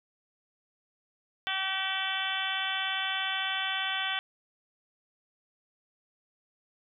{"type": "harmonic tone", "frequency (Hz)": 383.2, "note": "G4", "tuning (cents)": -39, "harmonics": [2, 3, 4, 5, 6, 7, 8, 9], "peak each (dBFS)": [-38, -40, -35, -38, -39, -39, -35, -36], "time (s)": [1.47, 4.19], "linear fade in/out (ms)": 0, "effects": []}